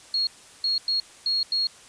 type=tone bursts at uneven times; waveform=sine; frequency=4300 Hz; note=C8; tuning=47 cents sharp; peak=-21 dBFS; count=5; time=0.14-0.27 / 0.64-0.78 / 0.88-1 / 1.26-1.43 / 1.52-1.67 s; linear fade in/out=2 ms; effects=white hiss -49 dBFS RMS until 1.88 s + resampled to 22050 Hz